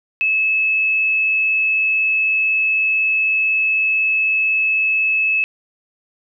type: tone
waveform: sine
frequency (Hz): 2598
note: E7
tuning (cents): -26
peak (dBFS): -14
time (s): 0.21-5.44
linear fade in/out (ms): 0
effects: none